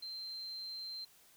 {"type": "tone", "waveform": "triangle", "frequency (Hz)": 4135, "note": "C8", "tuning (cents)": -21, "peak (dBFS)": -38, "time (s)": [0.02, 1.05], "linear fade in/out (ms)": 10, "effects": ["tanh soft clip ceiling -40 dBFS", "white hiss -64 dBFS RMS until 1.36 s"]}